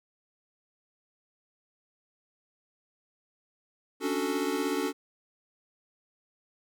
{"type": "chord", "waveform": "square", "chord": "D major seventh", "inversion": "third", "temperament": "equal", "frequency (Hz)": [277.2, 293.7, 370, 440], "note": ["C#4", "D4", "F#4", "A4"], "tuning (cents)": [0, 0, 0, 0], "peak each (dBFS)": -34, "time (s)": [4, 4.93], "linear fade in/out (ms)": 50, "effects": []}